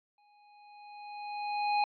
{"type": "tone with exponential growth", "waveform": "square", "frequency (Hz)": 828, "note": "G#5", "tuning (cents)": -5, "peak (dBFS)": -25, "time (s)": [0.18, 1.84], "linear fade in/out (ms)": 2, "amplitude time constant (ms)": 360, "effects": ["resampled to 11025 Hz"]}